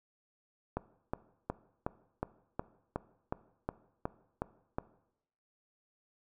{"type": "click train", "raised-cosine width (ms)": 1, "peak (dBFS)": -19, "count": 12, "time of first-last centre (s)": [0.77, 4.785], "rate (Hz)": 2.74, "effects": ["noise-tail reverb RT60 0.8 s tail -18 dB re dry"]}